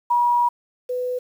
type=tone pair in turn; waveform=sine; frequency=962 / 498.8 Hz; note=B5 / B4; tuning=-46 / +17 cents; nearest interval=major seventh; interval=1137 cents; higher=first; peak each=-15 / -22 dBFS; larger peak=first; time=0.1-0.49 / 0.89-1.19 s; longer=first; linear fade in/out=10 ms; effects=8-bit